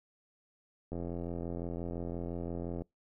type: click train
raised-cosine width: 2 ms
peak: -26 dBFS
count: 164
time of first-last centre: 0.92-2.82 s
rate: 85.8 Hz
effects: noise-tail reverb RT60 0.2 s tail -26 dB re dry

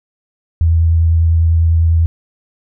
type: tone with vibrato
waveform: sine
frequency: 82.41 Hz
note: E2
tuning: in tune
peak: -8 dBFS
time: 0.61-2.06 s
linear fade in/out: 0 ms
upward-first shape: sine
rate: 10 Hz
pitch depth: 15 cents each way
effects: none

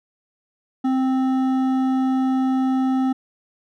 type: tone with hard clipping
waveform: triangle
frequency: 261.6 Hz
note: C4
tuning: in tune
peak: -19 dBFS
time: 0.84-3.13 s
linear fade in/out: 10 ms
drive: 13 dB
effects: none

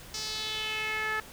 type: tone with band-pass filter sweep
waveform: sawtooth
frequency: 433.2 Hz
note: A4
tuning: 27 cents flat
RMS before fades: -33 dBFS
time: 0.14-1.2 s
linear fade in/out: 2 ms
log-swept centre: 5400 to 1600 Hz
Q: 3.1
effects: pink hiss -48 dBFS RMS until 1.32 s

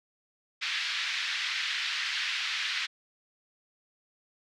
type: band-pass noise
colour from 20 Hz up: pink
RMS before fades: -32 dBFS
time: 0.61-2.87 s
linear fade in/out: 20 ms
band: 1700 to 4500 Hz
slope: 24 dB/octave
effects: none

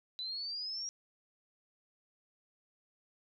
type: exponential sweep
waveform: sine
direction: up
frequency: 3951 to 5700 Hz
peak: -37 dBFS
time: 0.19-0.89 s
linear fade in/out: 0 ms
effects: none

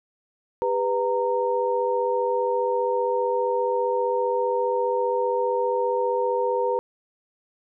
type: tone cluster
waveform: sine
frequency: 400.5 / 495.6 / 924 Hz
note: G4 / B4 / A#5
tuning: +37 / +6 / -16 cents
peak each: -27 / -23 / -26 dBFS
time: 0.62-6.79 s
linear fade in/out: 0 ms
effects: none

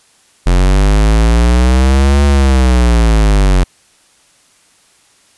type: linear two-way sweep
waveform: square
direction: up then down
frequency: 43.65 to 71.5 to 44.88 Hz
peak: -7 dBFS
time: 0.46-3.64 s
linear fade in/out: 10 ms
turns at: 2.24 s
effects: white hiss -50 dBFS RMS until 5.37 s + resampled to 24000 Hz

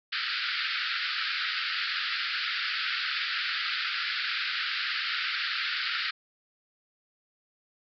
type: band-pass noise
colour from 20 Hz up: pink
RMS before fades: -31 dBFS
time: 0.12-6.11 s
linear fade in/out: 10 ms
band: 1300 to 4900 Hz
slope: 96 dB/octave
effects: none

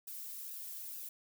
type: noise with flanger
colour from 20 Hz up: violet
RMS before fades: -45 dBFS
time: 0.07-1.09 s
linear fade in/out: 5 ms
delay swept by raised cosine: 0.92 to 2.12 ms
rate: 2.2 Hz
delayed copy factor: -0.55
effects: none

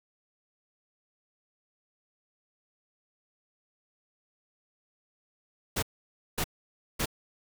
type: noise bursts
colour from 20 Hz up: pink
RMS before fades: -29 dBFS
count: 3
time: 5.76-7.058 s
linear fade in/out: 10 ms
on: 66 ms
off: 550 ms
effects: none

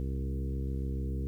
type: harmonic tone with a mistuned harmonic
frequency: 67 Hz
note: C2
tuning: 42 cents sharp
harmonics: 1 / 2 / 3 / 4 / 5 / 6 / 7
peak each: -32 / -38 / -42 / -44 / -46 / -48 / -49 dBFS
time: 0-1.27 s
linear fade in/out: 0 ms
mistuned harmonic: 2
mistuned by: -17 cents
effects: 11-bit

